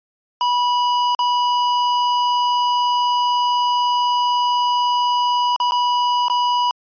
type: tone with dropouts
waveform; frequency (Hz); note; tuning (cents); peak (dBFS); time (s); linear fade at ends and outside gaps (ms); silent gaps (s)
square; 978; B5; -17; -16; 0.41-6.71; 1; 1.149-1.191 / 5.562-5.601 / 5.71-5.72 / 6.283-6.299
effects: resampled to 11025 Hz